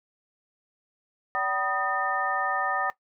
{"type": "tone cluster", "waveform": "sine", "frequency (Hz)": [577, 764, 976, 1241, 1808], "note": ["D5", "G5", "B5", "D#6", "A6"], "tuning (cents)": [-31, -45, -21, -5, 47], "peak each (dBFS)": [-36, -29, -36, -29, -31], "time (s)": [1.35, 2.9], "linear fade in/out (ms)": 0, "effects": ["noise-tail reverb RT60 0.1 s tail -17 dB re dry"]}